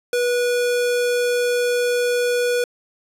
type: tone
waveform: square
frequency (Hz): 487.3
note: B4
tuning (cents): -23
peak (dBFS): -18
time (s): 0.13-2.64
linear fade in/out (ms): 2
effects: resampled to 32000 Hz + 10-bit